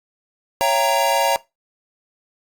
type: chord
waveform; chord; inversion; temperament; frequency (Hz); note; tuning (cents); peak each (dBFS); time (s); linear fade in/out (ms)
square; C# diminished seventh; none; equal with one note detuned; 554.4 / 676.2 / 784 / 932.3; C#5 / E5 / G5 / Bb5; 0 / +44 / 0 / 0; -22 / -24 / -24 / -20; 0.61-1.36; 0
effects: noise-tail reverb RT60 0.2 s tail -19 dB re dry + Opus 48 kbps